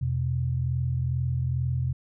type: tone pair together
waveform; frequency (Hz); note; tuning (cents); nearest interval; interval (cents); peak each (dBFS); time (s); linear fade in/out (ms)
sine; 84.9 / 127.21; F2 / C3; -48 / -48; perfect fifth; 700; -29 / -25; 0.01-1.93; 10
effects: none